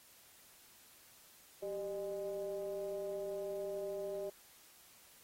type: ring-modulated tone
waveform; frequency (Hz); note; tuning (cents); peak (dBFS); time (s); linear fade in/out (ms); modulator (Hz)
triangle; 106.9; A2; -49; -33; 1.62-4.3; 10; 499
effects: white hiss -62 dBFS RMS until 5.23 s + AAC 48 kbps